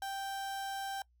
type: tone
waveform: 35% pulse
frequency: 784 Hz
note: G5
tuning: in tune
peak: -35 dBFS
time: 0.02-1.02 s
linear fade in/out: 2 ms
effects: noise-tail reverb RT60 0.1 s tail -22 dB re dry + added 60 Hz sine -66 dBFS peak until 1.2 s